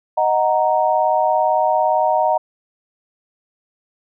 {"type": "chord", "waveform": "sine", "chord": "D# minor", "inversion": "none", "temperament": "equal", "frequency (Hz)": [622.3, 740, 932.3], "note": ["D#5", "F#5", "A#5"], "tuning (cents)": [0, 0, 0], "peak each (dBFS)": -18, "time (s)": [0.17, 2.38], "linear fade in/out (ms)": 10, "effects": []}